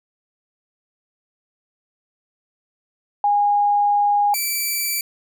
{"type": "tone pair in turn", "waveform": ["sine", "5% pulse"], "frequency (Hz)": [820, 2323], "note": ["G#5", "D7"], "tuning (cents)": [-22, -20], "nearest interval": "octave + tritone", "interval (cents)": 1802, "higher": "second", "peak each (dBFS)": [-14, -11], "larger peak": "second", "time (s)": [[3.24, 4.34], [4.34, 5.01]], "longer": "first", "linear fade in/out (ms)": 2, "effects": []}